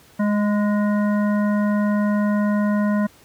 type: harmonic tone with a mistuned harmonic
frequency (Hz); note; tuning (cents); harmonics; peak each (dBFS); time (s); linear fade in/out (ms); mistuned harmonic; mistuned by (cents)
207.7; G#3; 0; 1 / 3 / 5 / 7 / 9; -17 / -27 / -31 / -34 / -36; 0.19-3.07; 10; 5; -21
effects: pink hiss -51 dBFS RMS until 3.24 s + high-pass 60 Hz 12 dB/octave